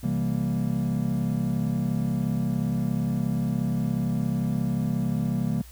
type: chord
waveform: triangle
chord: C dominant seventh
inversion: none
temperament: equal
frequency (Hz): 130.81 / 164.81 / 196 / 233.1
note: C3 / E3 / G3 / Bb3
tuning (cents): 0 / 0 / 0 / 0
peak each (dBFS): -27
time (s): 0.03-5.62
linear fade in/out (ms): 10
effects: added 60 Hz sine -44 dBFS peak until 5.71 s + white hiss -52 dBFS RMS until 5.71 s